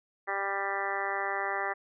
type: harmonic tone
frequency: 197.2 Hz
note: G3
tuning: 11 cents sharp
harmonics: 2 / 3 / 4 / 5 / 6 / 7 / 8 / 9 / 10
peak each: -39 / -40 / -35 / -41 / -37 / -41 / -41 / -37 / -37 dBFS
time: 0.27-1.74 s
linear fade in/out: 20 ms
effects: none